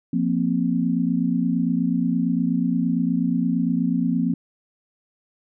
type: chord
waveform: sine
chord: F suspended fourth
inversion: none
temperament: equal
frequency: 174.61 / 233.1 / 261.6 Hz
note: F3 / Bb3 / C4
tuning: 0 / 0 / 0 cents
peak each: -23 dBFS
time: 0.13-4.34 s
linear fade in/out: 5 ms
effects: none